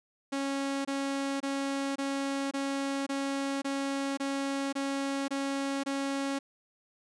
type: tone bursts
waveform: sawtooth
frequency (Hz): 275.4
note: C#4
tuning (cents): -11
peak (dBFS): -26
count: 11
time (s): 0.32-6.39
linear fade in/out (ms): 10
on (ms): 530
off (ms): 24
effects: resampled to 22050 Hz